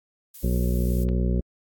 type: noise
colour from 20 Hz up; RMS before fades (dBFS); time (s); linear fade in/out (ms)
violet; -41; 0.34-1.04; 5
type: harmonic tone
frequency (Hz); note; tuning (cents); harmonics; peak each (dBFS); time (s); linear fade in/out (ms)
61.2; B1; -15; 1 / 2 / 3 / 4 / 6 / 7 / 8 / 9; -22 / -29 / -27 / -33 / -34 / -38 / -42 / -40; 0.43-1.41; 10
type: click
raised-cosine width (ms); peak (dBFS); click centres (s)
0.3; -27; 1.089
effects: AAC 64 kbps